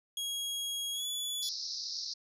sawtooth tone with pitch glide, 3300 to 3428 Hz, G#7 to A7, -12 to -46 cents, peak -31 dBFS, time 0.17-1.49 s, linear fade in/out 2 ms, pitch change +66 cents, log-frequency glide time 0.93-1.07 s
white band-pass noise, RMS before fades -39 dBFS, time 1.42-2.14 s, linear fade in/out 10 ms, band 4100 to 5700 Hz, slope 96 dB/octave
effects resampled to 32000 Hz

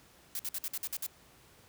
blue noise bursts, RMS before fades -36 dBFS, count 8, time 0.35-1.065 s, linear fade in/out 2 ms, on 43 ms, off 53 ms, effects pink hiss -60 dBFS RMS until 1.68 s + high-pass 60 Hz 12 dB/octave

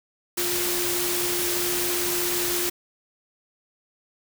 sine tone in noise, 352.4 Hz, F4, 16 cents sharp, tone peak -29 dBFS, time 0.37-2.7 s, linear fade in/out 10 ms, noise white, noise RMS -26 dBFS, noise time 0.37-2.7 s, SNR -6 dB, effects none

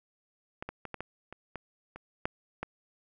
clicks, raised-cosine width 0.5 ms, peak -22 / -22 / -24 / -22 / -21 / -28 / -23 / -29 / -14 / -19 dBFS, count 10, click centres 0.625 / 0.69 / 0.853 / 0.943 / 1.006 / 1.326 / 1.557 / 1.96 / 2.255 / 2.63 s, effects none

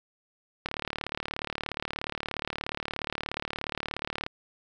click train, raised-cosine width 0.3 ms, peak -15 dBFS, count 134, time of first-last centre 0.66-4.264 s, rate 36.9 Hz, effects none

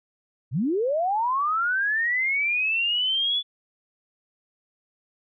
sine linear sweep, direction up, 101 to 3458 Hz, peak -21 dBFS, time 0.51-3.43 s, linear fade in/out 50 ms, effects none

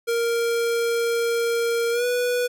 square tone with pitch glide, 466.2 to 490.5 Hz, A#4 to B4, 0 to -12 cents, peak -21 dBFS, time 0.07-2.48 s, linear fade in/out 20 ms, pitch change +88 cents, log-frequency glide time 1.91-2.05 s, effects none

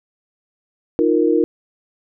sine chord, Eb suspended second, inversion none, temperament equal, 311.1 / 349.2 / 466.2 Hz, Eb4 / F4 / Bb4, 0 / 0 / 0 cents, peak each -17 dBFS, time 0.99-1.44 s, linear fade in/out 0 ms, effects none

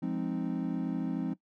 triangle chord, F minor seventh, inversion none, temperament equal, 174.61 / 207.7 / 261.6 / 311.1 Hz, F3 / Ab3 / C4 / Eb4, 0 / 0 / 0 / 0 cents, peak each -33 / -35 / -32 / -36 dBFS, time 0.02-1.34 s, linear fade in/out 10 ms, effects noise-tail reverb RT60 0.1 s tail -17 dB re dry

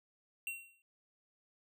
square tone with exponential decay, 2736 Hz, F7, 36 cents flat, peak -36 dBFS, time 0.47-0.82 s, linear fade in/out 1 ms, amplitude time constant 76 ms, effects none

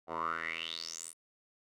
10% pulse tone with band-pass filter sweep, 82.2 Hz, E2, 4 cents flat, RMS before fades -39 dBFS, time 0.07-1.14 s, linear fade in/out 50 ms, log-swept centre 750 to 10000 Hz, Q 7.3, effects none

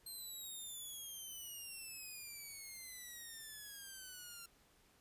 5% pulse exponential sweep, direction down, 4186 to 1371 Hz, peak -39 dBFS, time 0.06-4.46 s, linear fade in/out 5 ms, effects pink hiss -70 dBFS RMS until 5 s + resampled to 32000 Hz

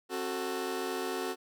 sawtooth chord, F# diminished, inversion second, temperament just, 266.4 / 370 / 444 Hz, C4 / F#4 / A4, +31 / 0 / +16 cents, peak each -36 / -31 / -34 dBFS, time 0.09-1.36 s, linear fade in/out 50 ms, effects none

